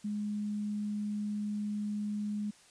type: tone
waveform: sine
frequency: 208.4 Hz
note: G#3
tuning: 6 cents sharp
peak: -32 dBFS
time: 0.04-2.51 s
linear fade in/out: 10 ms
effects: white hiss -60 dBFS RMS until 2.7 s + resampled to 22050 Hz